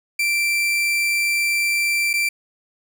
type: tone with dropouts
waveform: 40% pulse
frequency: 2349 Hz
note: D7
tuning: in tune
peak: -17 dBFS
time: 0.19-2.29 s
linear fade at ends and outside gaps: 5 ms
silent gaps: 2.132-2.137 s
effects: none